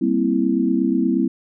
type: chord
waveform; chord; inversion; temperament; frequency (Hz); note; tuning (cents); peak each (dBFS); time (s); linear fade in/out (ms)
sine; C dominant seventh; second; equal; 196 / 233.1 / 261.6 / 329.6; G3 / Bb3 / C4 / E4; 0 / 0 / 0 / 0; -23 / -22 / -20 / -21; 0.01-1.28; 10
effects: none